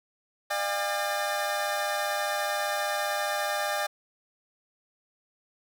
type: tone cluster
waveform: 25% pulse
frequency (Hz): 601 / 696 / 809 / 1793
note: D5 / F5 / G#5 / A6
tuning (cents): +40 / -6 / -46 / +32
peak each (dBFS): -27 / -33 / -27 / -34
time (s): 0.5-3.87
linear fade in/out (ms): 10
effects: none